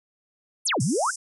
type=exponential two-way sweep; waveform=sine; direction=down then up; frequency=11850 to 113.3 to 1645 Hz; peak=-21 dBFS; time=0.65-1.11 s; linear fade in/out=10 ms; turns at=0.82 s
type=band-pass noise; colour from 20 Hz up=white; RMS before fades=-34 dBFS; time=0.8-1.16 s; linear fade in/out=5 ms; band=5200 to 10000 Hz; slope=96 dB/octave
effects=none